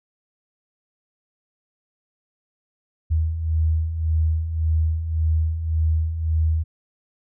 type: beating tone pair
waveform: sine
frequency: 78.4 / 80.2 Hz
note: D#2 / E2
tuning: +14 / -47 cents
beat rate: 1.8 Hz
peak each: -26 / -19 dBFS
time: 3.1-6.64 s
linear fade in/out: 20 ms
effects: none